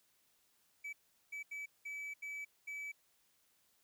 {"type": "tone bursts at uneven times", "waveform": "triangle", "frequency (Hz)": 2296, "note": "D7", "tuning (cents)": -40, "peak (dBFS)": -40, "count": 6, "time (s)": [[0.84, 0.93], [1.32, 1.43], [1.51, 1.66], [1.85, 2.14], [2.22, 2.45], [2.67, 2.92]], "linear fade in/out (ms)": 10, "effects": ["white hiss -74 dBFS RMS until 3.83 s"]}